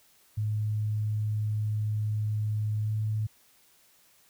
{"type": "tone with pitch glide", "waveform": "sine", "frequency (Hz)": [106.7, 108], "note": ["G#2", "A2"], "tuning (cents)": [47, -32], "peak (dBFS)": -26, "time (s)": [0.37, 3.27], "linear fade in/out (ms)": 10, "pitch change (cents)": 21, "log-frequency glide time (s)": [2.81, 2.91], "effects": ["white hiss -62 dBFS RMS until 4.29 s"]}